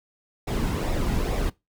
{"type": "noise with flanger", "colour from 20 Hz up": "brown", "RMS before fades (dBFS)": -25, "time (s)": [0.47, 1.5], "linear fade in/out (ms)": 10, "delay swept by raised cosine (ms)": [0.65, 1.75], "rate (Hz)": 2.3, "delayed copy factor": -0.5, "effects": ["noise-tail reverb RT60 0.2 s tail -21 dB re dry"]}